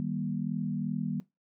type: chord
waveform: sine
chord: Eb major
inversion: none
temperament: equal with one note detuned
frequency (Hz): 155.56 / 196 / 238.5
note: Eb3 / G3 / Bb3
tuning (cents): 0 / 0 / +40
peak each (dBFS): -34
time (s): 0-1.2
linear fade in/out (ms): 0
effects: noise-tail reverb RT60 0.2 s tail -19 dB re dry